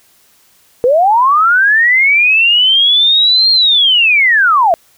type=linear two-way sweep; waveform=sine; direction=up then down; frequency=465.4 to 4246 to 634 Hz; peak=-6 dBFS; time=0.84-4.74 s; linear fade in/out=0 ms; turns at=3.51 s; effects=white hiss -50 dBFS RMS until 4.97 s